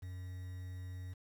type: tone with quantisation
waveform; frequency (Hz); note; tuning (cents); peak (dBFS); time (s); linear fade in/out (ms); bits
triangle; 91.5; F#2; -19; -40; 0.02-1.14; 10; 10
effects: none